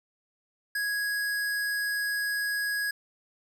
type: tone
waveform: square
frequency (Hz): 1661.2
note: G#6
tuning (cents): 0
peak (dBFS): -28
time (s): 0.75-2.91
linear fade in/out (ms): 5
effects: none